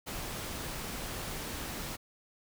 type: noise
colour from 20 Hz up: pink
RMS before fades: -39 dBFS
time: 0.06-1.97 s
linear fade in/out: 20 ms
effects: none